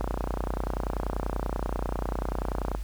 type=click train; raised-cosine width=1 ms; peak=-15 dBFS; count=84; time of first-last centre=0.01-2.749 s; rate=30.3 Hz; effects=added 50 Hz sine -30 dBFS peak until 2.83 s + pink hiss -51 dBFS RMS until 2.83 s